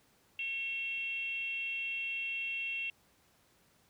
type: tone with frequency modulation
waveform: sine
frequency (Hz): 2716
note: F7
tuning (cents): -49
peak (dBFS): -34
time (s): 0.39-2.9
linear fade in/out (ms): 2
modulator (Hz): 523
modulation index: 0.47
effects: pink hiss -68 dBFS RMS until 3.89 s + high-pass 60 Hz 12 dB/octave